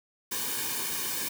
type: noise with comb filter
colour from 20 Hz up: white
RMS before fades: -32 dBFS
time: 0.31-1.29 s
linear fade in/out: 10 ms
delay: 1.5 ms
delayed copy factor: -0.75
effects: none